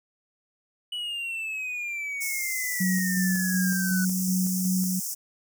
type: exponential sweep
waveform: triangle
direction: down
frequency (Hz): 2960 to 1480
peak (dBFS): -28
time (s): 0.92-4.05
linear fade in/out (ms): 5
type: high-pass noise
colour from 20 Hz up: pink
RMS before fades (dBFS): -32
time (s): 2.2-5.15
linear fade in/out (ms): 20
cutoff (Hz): 5300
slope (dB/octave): 96
type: tone with tremolo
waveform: sine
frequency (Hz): 185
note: F#3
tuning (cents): 0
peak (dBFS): -22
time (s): 2.8-5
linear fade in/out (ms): 10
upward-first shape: square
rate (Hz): 2.7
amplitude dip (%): 30
effects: none